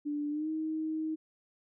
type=tone with pitch glide; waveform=sine; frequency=293.7 to 314.8 Hz; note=D4 to D#4; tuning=0 to +20 cents; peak=-31 dBFS; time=0.05-1.16 s; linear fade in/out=20 ms; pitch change=+120 cents; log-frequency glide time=0.3-0.49 s; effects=none